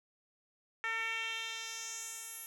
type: tone with band-pass filter sweep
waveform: 10% pulse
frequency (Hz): 451.5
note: A4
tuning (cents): +45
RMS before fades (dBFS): -40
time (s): 0.84-2.46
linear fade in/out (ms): 0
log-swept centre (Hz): 1800 to 12000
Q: 2.2
effects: none